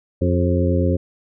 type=harmonic tone with a mistuned harmonic; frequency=88.7 Hz; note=F2; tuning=27 cents sharp; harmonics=1 / 2 / 3 / 4 / 5 / 6; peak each=-18 / -23 / -23 / -25 / -27 / -24 dBFS; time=0.21-0.97 s; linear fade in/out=10 ms; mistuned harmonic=5; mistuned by=-42 cents; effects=none